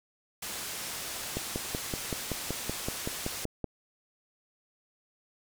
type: low-pass noise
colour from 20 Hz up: white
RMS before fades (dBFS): -38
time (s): 0.42-3.45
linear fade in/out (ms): 5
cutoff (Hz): 11000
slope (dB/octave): 12
type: click train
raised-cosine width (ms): 2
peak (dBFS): -18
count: 13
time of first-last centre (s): 1.37-3.643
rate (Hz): 5.28
effects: none